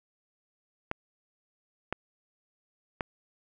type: clicks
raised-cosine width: 0.5 ms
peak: -15 dBFS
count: 3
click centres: 0.914 / 1.926 / 3.008 s
effects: none